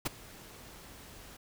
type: noise with ADSR envelope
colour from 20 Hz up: pink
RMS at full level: -29 dBFS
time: 0.05-1.37 s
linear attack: 14 ms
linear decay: 15 ms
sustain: -22 dB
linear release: 8 ms
effects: none